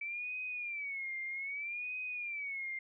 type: tone with vibrato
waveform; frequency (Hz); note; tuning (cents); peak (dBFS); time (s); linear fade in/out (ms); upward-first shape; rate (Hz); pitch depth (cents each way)
sine; 2300; D7; -37; -37; 0.01-2.79; 5; sine; 0.63; 150
effects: none